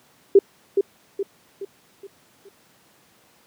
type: tone with echo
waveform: sine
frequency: 395.3 Hz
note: G4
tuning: 15 cents sharp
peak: -7 dBFS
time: 0.35-0.39 s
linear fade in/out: 5 ms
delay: 420 ms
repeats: 5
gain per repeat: -7 dB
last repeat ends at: 2.49 s
effects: pink hiss -57 dBFS RMS until 3.46 s + high-pass 150 Hz 12 dB/octave